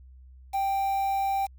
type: tone with quantisation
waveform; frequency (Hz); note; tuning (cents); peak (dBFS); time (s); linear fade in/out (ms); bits
triangle; 784; G5; 0; -22; 0.53-1.47; 20; 7
effects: added 64 Hz sine -47 dBFS peak until 1.58 s